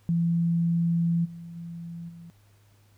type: tone with level steps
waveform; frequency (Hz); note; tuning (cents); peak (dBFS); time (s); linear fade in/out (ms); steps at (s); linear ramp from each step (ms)
sine; 168.9; E3; +42; -21 / -38 / -35 / -42; 0.09-2.3; 0; 1.24 / 1.55 / 2.08; 20
effects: added 102 Hz sine -57 dBFS peak until 2.97 s + pink hiss -65 dBFS RMS until 2.97 s